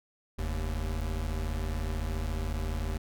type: tone pair together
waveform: square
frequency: 43.65 / 77.78 Hz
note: F1 / D#2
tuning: 0 / 0 cents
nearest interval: minor seventh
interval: 1000 cents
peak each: -33 / -34 dBFS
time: 0.38-2.98 s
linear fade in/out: 10 ms
effects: none